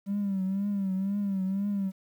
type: tone with vibrato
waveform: triangle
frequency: 196 Hz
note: G3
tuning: in tune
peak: -23 dBFS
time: 0.06-1.92 s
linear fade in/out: 50 ms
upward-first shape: triangle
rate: 2 Hz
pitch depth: 86 cents each way
effects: tanh soft clip ceiling -23 dBFS + 10-bit